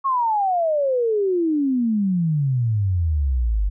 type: exponential sweep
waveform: sine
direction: down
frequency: 1108.7 to 47.35 Hz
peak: -17 dBFS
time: 0.04-3.7 s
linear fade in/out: 20 ms
effects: none